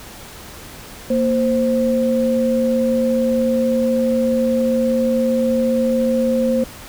sine tone pair together, 233.1 / 523.3 Hz, A#3 / C5, 0 / 0 cents, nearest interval octave + major second, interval 1400 cents, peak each -17 dBFS, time 1.1-6.64 s, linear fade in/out 5 ms, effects pink hiss -37 dBFS RMS until 6.88 s

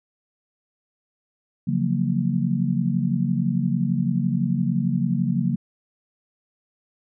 sine chord, Gb major seventh, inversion second, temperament just, 138.75 / 173.43 / 185 / 231.2 Hz, Db3 / F3 / Gb3 / Bb3, +2 / -12 / 0 / -14 cents, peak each -25 dBFS, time 1.67-5.56 s, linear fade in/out 10 ms, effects none

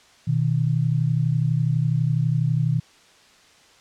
sine tone pair together, 123.7 / 155.8 Hz, B2 / D#3, +3 / +3 cents, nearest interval major third, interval 400 cents, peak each -21 dBFS, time 0.27-2.8 s, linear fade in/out 10 ms, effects white hiss -53 dBFS RMS until 3.8 s + low-pass 6000 Hz 12 dB/octave

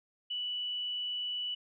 sine tone with frequency modulation, 2960 Hz, F#7, in tune, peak -33 dBFS, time 0.3-1.55 s, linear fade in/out 10 ms, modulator 88.1 Hz, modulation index 0.25, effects none

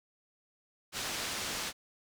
white low-pass noise, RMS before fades -37 dBFS, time 0.92-1.73 s, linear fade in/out 50 ms, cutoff 6100 Hz, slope 12 dB/octave, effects none

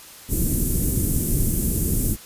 pink band-stop noise, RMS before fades -21 dBFS, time 0.28-2.17 s, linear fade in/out 50 ms, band 330 to 8600 Hz, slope 24 dB/octave, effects white hiss -43 dBFS RMS until 2.25 s + resampled to 32000 Hz

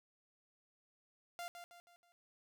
sawtooth tone with echo, 696 Hz, F5, 6 cents flat, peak -39 dBFS, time 1.39-1.48 s, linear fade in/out 0 ms, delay 160 ms, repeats 4, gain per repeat -7 dB, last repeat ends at 2.12 s, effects none

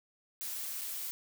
blue noise with dropouts, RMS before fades -39 dBFS, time 0.41-1.11 s, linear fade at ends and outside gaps 0 ms, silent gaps 0.812-0.816 s, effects none

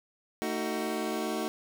25% pulse chord, D# diminished, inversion second, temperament just, 224 / 311.1 / 373.4 Hz, A3 / D#4 / F#4, +31 / 0 / +16 cents, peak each -31 dBFS, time 0.42-1.48 s, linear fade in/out 0 ms, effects none

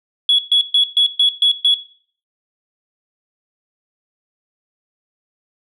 sine tone bursts, 3371 Hz, G#7, 25 cents sharp, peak -8 dBFS, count 7, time 0.29-1.742 s, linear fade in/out 2 ms, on 96 ms, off 130 ms, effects noise-tail reverb RT60 0.5 s tail -17 dB re dry + tanh soft clip ceiling -5 dBFS

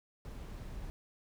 brown noise, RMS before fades -44 dBFS, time 0.25-0.9 s, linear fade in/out 0 ms, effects none

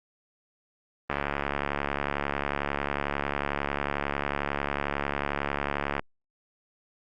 click train, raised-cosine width 0.5 ms, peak -12 dBFS, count 349, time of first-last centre 1.1-5.995 s, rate 71.1 Hz, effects Opus 24 kbps

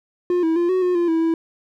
triangle tone with pitch steps, 355.4 / 324.2 / 346.2 / 371.4 / 360.4 / 345.3 / 326.1 / 328 Hz, F4 / E4 / F4 / F#4 / F#4 / F4 / E4 / E4, +30 / -29 / -15 / +7 / -45 / -20 / -19 / -9 cents, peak -14 dBFS, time 0.3-1.34 s, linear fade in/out 2 ms, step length 130 ms, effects none

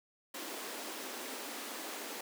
pink high-pass noise, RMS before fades -43 dBFS, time 0.34-2.21 s, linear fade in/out 5 ms, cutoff 240 Hz, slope 48 dB/octave, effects none

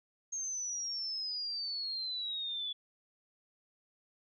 sine exponential sweep, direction down, 6480 to 3420 Hz, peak -35 dBFS, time 0.32-2.73 s, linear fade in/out 10 ms, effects none

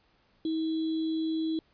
sine tone with sample-and-hold, 320 Hz, D#4, 49 cents sharp, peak -27 dBFS, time 0.45-1.59 s, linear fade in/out 2 ms, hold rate 3675 Hz, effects pink hiss -67 dBFS RMS until 1.73 s + resampled to 11025 Hz

